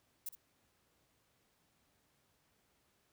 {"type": "noise with echo", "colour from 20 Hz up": "violet", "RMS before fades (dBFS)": -41, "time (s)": [0.26, 0.29], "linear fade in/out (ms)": 5, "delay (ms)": 63, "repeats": 1, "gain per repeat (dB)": -12, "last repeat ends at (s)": 0.353, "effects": ["pink hiss -75 dBFS RMS until 3.12 s", "high-pass 60 Hz 12 dB/octave"]}